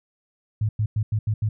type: tone bursts at uneven times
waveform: sine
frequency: 107.3 Hz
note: A2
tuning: 43 cents flat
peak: -19 dBFS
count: 6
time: 0.61-0.69 / 0.79-0.86 / 0.96-1.03 / 1.12-1.19 / 1.27-1.34 / 1.42-1.49 s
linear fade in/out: 5 ms
effects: none